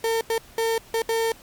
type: tone bursts at uneven times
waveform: 35% pulse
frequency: 453.5 Hz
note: A#4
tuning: 48 cents flat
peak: -19 dBFS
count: 5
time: 0.04-0.21 / 0.3-0.38 / 0.58-0.78 / 0.94-1.02 / 1.09-1.32 s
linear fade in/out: 2 ms
effects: pink hiss -49 dBFS RMS until 1.42 s + MP3 96 kbps